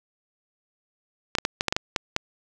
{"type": "clicks", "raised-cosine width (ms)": 0.2, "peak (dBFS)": -5, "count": 9, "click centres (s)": [1.352, 1.385, 1.451, 1.609, 1.683, 1.725, 1.765, 1.962, 2.164], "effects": []}